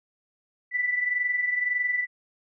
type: tone pair together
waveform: sine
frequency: 1975.5 / 1997.3 Hz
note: B6 / B6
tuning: 0 / +19 cents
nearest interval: unison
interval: 19 cents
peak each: -24 / -31 dBFS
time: 0.71-2.07 s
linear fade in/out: 50 ms
effects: none